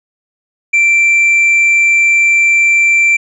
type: tone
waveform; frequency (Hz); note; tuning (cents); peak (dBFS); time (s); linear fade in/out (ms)
triangle; 2349; D7; 0; -5; 0.73-3.17; 10
effects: resampled to 22050 Hz